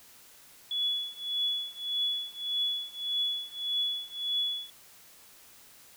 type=tone with tremolo; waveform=sine; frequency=3400 Hz; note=G#7; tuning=40 cents sharp; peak=-25 dBFS; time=0.71-4.7 s; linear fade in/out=2 ms; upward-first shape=triangle; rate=1.7 Hz; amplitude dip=95%; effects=white hiss -55 dBFS RMS until 5.96 s